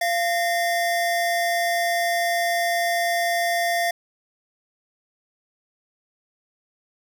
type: tone pair together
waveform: square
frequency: 689.2 / 1840 Hz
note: F5 / A#6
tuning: -23 / -23 cents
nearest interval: octave + perfect fourth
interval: 1700 cents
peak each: -22 / -27 dBFS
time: 0.01-3.91 s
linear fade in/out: 5 ms
effects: none